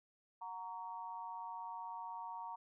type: tone with amplitude modulation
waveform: sine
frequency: 930 Hz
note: A#5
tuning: 4 cents flat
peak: -39 dBFS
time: 0.41-2.56 s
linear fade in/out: 10 ms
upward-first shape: sine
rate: 196 Hz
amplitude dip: 90%
effects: none